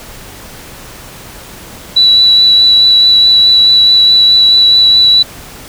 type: tone with vibrato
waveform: sine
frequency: 3944 Hz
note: B7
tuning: 3 cents flat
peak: -3 dBFS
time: 1.96-5.23 s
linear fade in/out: 10 ms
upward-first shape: triangle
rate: 4.7 Hz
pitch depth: 12 cents each way
effects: pink hiss -31 dBFS RMS until 5.68 s